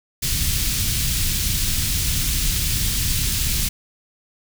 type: band-stop noise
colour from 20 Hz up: pink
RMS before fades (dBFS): -21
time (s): 0.22-3.69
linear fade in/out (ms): 10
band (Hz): 130 to 3400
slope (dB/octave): 12
effects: none